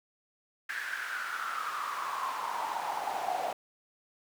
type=noise with high-pass filter sweep; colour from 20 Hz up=brown; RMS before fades=-35 dBFS; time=0.69-3.53 s; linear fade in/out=5 ms; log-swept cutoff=1700 to 700 Hz; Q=8; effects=none